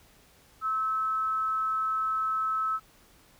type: tone with amplitude modulation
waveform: sine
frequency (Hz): 1300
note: E6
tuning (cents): -24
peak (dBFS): -24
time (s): 0.61-2.8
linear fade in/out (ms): 50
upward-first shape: sine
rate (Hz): 230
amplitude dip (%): 35
effects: pink hiss -59 dBFS RMS until 3.39 s